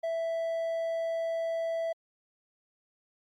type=tone; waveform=triangle; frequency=660 Hz; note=E5; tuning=2 cents sharp; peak=-27 dBFS; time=0.03-1.93 s; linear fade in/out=10 ms; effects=Opus 48 kbps